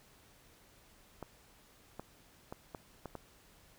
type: clicks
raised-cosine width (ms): 1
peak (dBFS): -28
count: 6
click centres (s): 1.227 / 1.996 / 2.525 / 2.748 / 3.057 / 3.153
effects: pink hiss -63 dBFS RMS until 3.78 s